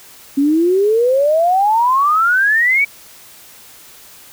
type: exponential sweep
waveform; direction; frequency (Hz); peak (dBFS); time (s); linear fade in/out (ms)
sine; up; 272.1 to 2300; -10; 0.37-2.85; 10
effects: white hiss -41 dBFS RMS until 4.32 s